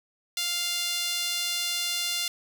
sawtooth tone with high-pass filter, 698.5 Hz, F5, in tune, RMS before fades -29 dBFS, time 0.37-2.28 s, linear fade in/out 2 ms, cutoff 3400 Hz, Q 1.5, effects none

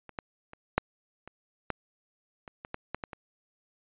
clicks, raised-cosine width 0.5 ms, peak -29 / -19 / -30 / -7 / -29 / -14 / -28 / -25 / -19 / -17 / -20 / -25 dBFS, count 12, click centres 0.093 / 0.188 / 0.534 / 0.78 / 1.276 / 1.703 / 2.478 / 2.649 / 2.744 / 2.946 / 3.038 / 3.132 s, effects resampled to 8000 Hz

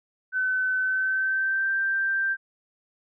sine tone with pitch glide, 1517 to 1573.2 Hz, F#6 to G6, +43 to +6 cents, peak -22 dBFS, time 0.32-2.37 s, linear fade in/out 50 ms, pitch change +63 cents, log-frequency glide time 0.79-1.74 s, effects none

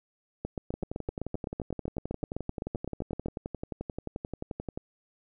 two click trains, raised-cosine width 2 ms, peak -21 / -19 dBFS, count 47 / 23, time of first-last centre 0.74-4.775 / 0.45-3.26 s, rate 11.4 / 7.83 Hz, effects none

